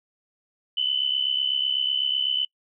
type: tone pair together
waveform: sine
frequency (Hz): 2969 / 3037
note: F#7 / F#7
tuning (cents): +5 / +44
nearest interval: unison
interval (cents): 39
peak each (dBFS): -25 / -24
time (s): 0.77-2.45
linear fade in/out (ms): 5
effects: noise-tail reverb RT60 0.1 s tail -26 dB re dry